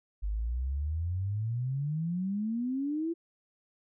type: exponential sweep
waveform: sine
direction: up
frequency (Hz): 49 to 341.8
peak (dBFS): -29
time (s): 0.22-3.14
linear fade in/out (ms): 20
effects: none